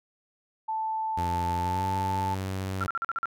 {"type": "tone", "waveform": "sine", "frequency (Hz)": 880, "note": "A5", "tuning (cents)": 0, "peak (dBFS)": -27, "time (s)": [0.68, 2.35], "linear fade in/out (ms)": 10}
{"type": "tone with pitch glide", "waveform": "sawtooth", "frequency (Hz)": [87.31, 95.21], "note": ["F2", "G2"], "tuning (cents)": [0, -50], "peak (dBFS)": -26, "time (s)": [1.17, 2.87], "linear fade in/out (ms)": 10, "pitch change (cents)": 150, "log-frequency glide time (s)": [1.58, 1.86]}
{"type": "tone bursts", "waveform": "sine", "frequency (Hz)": 1365, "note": "F6", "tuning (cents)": -40, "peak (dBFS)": -26, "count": 7, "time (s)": [2.81, 3.256], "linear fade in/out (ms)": 0, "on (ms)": 26, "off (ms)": 44}
{"effects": []}